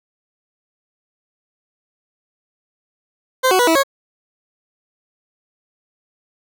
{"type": "tone with pitch steps", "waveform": "20% pulse", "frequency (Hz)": [517, 371.8, 488.6, 326, 549], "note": ["C5", "F#4", "B4", "E4", "C#5"], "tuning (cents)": [-21, 8, -19, -19, -17], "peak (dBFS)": -7, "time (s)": [3.43, 3.835], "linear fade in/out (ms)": 20, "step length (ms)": 81, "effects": []}